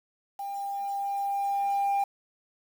sine tone with level ramp, 798 Hz, G5, 31 cents sharp, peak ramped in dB -32 to -20 dBFS, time 0.39-2.04 s, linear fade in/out 5 ms, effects tanh soft clip ceiling -22 dBFS + 8-bit

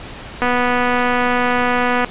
click train, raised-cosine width 0.5 ms, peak -3 dBFS, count 401, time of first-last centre 0.42-2.046 s, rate 246 Hz, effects pink hiss -33 dBFS RMS until 2.1 s + resampled to 8000 Hz

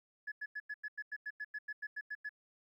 sine tone bursts, 1703 Hz, G#6, 43 cents sharp, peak -37 dBFS, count 15, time 0.27-2.293 s, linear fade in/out 10 ms, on 49 ms, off 92 ms, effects tanh soft clip ceiling -35 dBFS + 13-bit

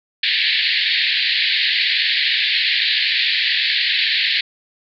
white band-pass noise, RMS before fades -18 dBFS, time 0.23-4.41 s, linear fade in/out 5 ms, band 1700 to 4500 Hz, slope 96 dB/octave, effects none

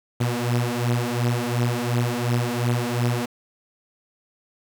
sawtooth beating tone pair, 119.2 / 122 Hz, A#2 / B2, +39 / -21 cents, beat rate 2.8 Hz, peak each -20 dBFS, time 0.2-3.26 s, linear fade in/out 10 ms, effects 7-bit

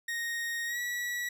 40% pulse tone with pitch glide, 1864 to 1936.4 Hz, A#6 to B6, -1 to -35 cents, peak -31 dBFS, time 0.08-1.29 s, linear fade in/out 5 ms, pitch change +66 cents, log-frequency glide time 0.66-0.79 s, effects none

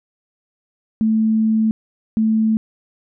sine tone bursts at uneven times, 220 Hz, A3, in tune, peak -13 dBFS, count 2, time 1.01-1.71 / 2.17-2.57 s, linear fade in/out 0 ms, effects none

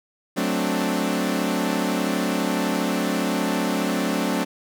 sawtooth chord, D dominant seventh, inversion first, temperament equal, 185 / 220 / 261.6 / 293.7 Hz, F#3 / A3 / C4 / D4, 0 / 0 / 0 / 0 cents, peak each -23 dBFS, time 0.36-4.45 s, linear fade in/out 20 ms, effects none

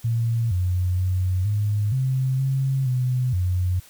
sine tone with pitch steps, 115.5 / 90.6 / 92.2 / 104.1 / 131 / 134.2 / 126.3 / 90.8 Hz, A#2 / F#2 / F#2 / G#2 / C3 / C3 / B2 / F#2, -16 / -36 / -6 / +5 / +2 / +44 / +39 / -32 cents, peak -19 dBFS, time 0.04-3.8 s, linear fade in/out 10 ms, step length 470 ms, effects white hiss -50 dBFS RMS until 3.89 s

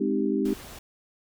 sine chord, Ab major seventh, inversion none, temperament equal with one note detuned, 208.5 / 261.6 / 311.1 / 392 Hz, Ab3 / C4 / Eb4 / G4, +7 / 0 / 0 / 0 cents, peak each -28 dBFS, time 0-0.54 s, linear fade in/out 10 ms
pink noise, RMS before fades -43 dBFS, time 0.45-0.79 s, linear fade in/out 5 ms
effects none

